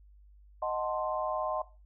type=chord; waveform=sine; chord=D# diminished seventh; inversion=none; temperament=equal; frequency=622.3 / 740 / 880 / 1046.5 Hz; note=D#5 / F#5 / A5 / C6; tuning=0 / 0 / 0 / 0 cents; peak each=-33 / -36 / -39 / -35 dBFS; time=0.62-1.62 s; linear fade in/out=5 ms; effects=noise-tail reverb RT60 0.3 s tail -17 dB re dry + added 50 Hz sine -54 dBFS peak until 1.85 s